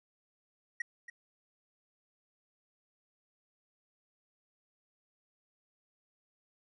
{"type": "tone with echo", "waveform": "triangle", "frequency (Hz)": 1900, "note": "A#6", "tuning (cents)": 33, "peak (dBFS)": -30, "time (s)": [0.8, 0.82], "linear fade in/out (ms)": 5, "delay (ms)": 280, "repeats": 1, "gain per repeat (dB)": -12, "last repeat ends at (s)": 1.1, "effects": ["resampled to 22050 Hz"]}